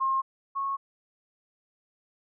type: tone pair in turn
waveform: sine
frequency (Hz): 1068 / 1097.4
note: C6 / C#6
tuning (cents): +35 / -18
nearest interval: unison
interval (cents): 47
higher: second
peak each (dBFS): -23 / -27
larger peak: first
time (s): 0-0.22 / 0.55-0.77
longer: neither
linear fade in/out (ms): 20
effects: none